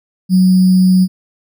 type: tone with sample-and-hold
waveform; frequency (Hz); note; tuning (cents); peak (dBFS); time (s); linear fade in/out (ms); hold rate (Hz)
sine; 185; F#3; 0; -6; 0.29-1.08; 50; 4900
effects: none